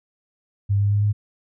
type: tone with pitch steps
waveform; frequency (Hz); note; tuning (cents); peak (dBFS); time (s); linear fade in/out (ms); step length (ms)
sine; 100.3 / 101.52 / 102.76 / 104.02; G2 / G#2 / G#2 / G#2; +40 / -39 / -18 / +3; -16; 0.69-1.13; 20; 110
effects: none